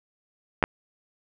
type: clicks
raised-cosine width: 0.5 ms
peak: -5 dBFS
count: 2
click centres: 0.627 / 0.639 s
effects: none